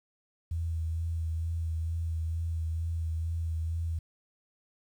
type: tone with vibrato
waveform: sine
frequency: 82 Hz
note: E2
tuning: 9 cents flat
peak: -29 dBFS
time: 0.51-3.99 s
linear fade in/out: 5 ms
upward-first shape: sine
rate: 2.2 Hz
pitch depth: 26 cents each way
effects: 10-bit